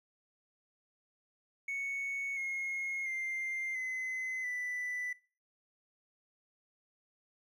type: tone with pitch steps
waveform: triangle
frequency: 2217 / 2156 / 2097 / 2040 / 1984.3 Hz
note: C#7 / C#7 / C7 / C7 / B6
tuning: 0 / -49 / +3 / -44 / +8 cents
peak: -32 dBFS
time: 1.68-5.13 s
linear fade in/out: 5 ms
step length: 690 ms
effects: noise-tail reverb RT60 0.4 s tail -23 dB re dry + tanh soft clip ceiling -29 dBFS